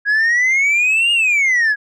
sine exponential two-way sweep, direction up then down, 1645 to 2857 to 1645 Hz, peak -9 dBFS, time 0.05-1.76 s, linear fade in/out 50 ms, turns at 1.12 s, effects tanh soft clip ceiling -11 dBFS

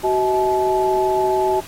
sine tone cluster, 376.9 / 639 / 861 Hz, F#4 / D#5 / A5, +32 / +46 / -38 cents, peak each -18 / -23 / -19 dBFS, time 0.03-1.61 s, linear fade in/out 20 ms, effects pink hiss -38 dBFS RMS until 1.67 s + AAC 48 kbps

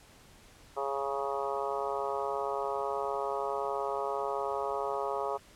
harmonic tone with a mistuned harmonic, 138.59 Hz, C#3, in tune, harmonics 3 / 4 / 5 / 6 / 7 / 8 / 9, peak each -36 / -37 / -38 / -39 / -39 / -40 / -41 dBFS, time 0.76-5.38 s, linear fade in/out 20 ms, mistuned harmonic 7, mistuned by -19 cents, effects pink hiss -57 dBFS RMS until 5.55 s + low-pass 11000 Hz 12 dB/octave

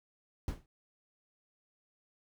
brown noise with exponential decay, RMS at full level -32 dBFS, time 0.48-0.66 s, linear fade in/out 1 ms, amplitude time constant 38 ms, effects none

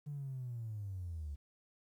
triangle linear sweep, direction down, 148.7 to 69.3 Hz, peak -36 dBFS, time 0.06-1.36 s, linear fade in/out 20 ms, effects tanh soft clip ceiling -37 dBFS + 12-bit

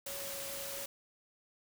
sine tone in noise, 555 Hz, C#5, 2 cents sharp, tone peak -46 dBFS, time 0.06-0.86 s, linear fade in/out 5 ms, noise white, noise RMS -42 dBFS, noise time 0.06-0.86 s, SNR -7 dB, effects none

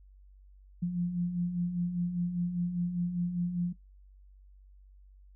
sine beating tone pair, 171.3 / 176.3 Hz, F3 / F3, -33 / +17 cents, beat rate 5 Hz, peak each -38 / -29 dBFS, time 0.82-3.73 s, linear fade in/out 10 ms, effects noise-tail reverb RT60 0.2 s tail -24 dB re dry + added 48 Hz sine -53 dBFS peak until 5.35 s

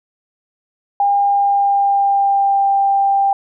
sine tone with pitch glide, 805 to 791.2 Hz, G5 to G5, +46 to +16 cents, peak -11 dBFS, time 1-3.33 s, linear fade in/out 2 ms, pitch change -30 cents, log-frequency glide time 1.16-2.68 s, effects none

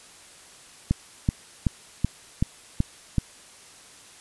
click train, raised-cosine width 5 ms, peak -8 dBFS, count 7, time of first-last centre 0.91-3.183 s, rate 2.64 Hz, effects white hiss -49 dBFS RMS until 4.2 s + resampled to 24000 Hz

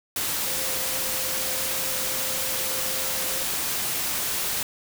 sine tone in noise, 523.3 Hz, C5, in tune, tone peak -38 dBFS, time 0.46-3.43 s, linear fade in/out 2 ms, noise white, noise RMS -27 dBFS, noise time 0.16-4.63 s, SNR -14 dB, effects none

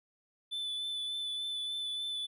triangle tone with vibrato, 3500 Hz, A7, 10 cents flat, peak -33 dBFS, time 0.51-2.27 s, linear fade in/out 20 ms, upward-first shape sine, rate 3.4 Hz, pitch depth 16 cents each way, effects none

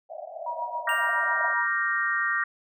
white band-pass noise, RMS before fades -38 dBFS, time 0.09-1.54 s, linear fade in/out 10 ms, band 600 to 730 Hz, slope 96 dB/octave
sine tone with tremolo, 957 Hz, A#5, 45 cents sharp, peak -26 dBFS, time 0.46-1.67 s, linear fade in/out 5 ms, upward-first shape triangle, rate 7.3 Hz, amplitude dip 85%
sine chord, G minor seventh, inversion second, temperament equal, 1174.7 / 1396.9 / 1568 / 1864.7 Hz, D6 / F6 / G6 / Bb6, 0 / 0 / 0 / 0 cents, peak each -30 / -31 / -30 / -26 dBFS, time 0.87-2.44 s, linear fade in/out 5 ms
square tone with exponential decay, 2794 Hz, F7, in tune, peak -31 dBFS, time 0.89-1.4 s, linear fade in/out 1 ms, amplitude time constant 110 ms
effects none

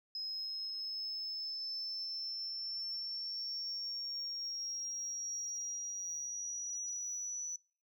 sine exponential sweep, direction up, 5110 to 5940 Hz, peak -37 dBFS, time 0.15-7.56 s, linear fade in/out 2 ms, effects noise-tail reverb RT60 0.4 s tail -23 dB re dry + tanh soft clip ceiling -33 dBFS

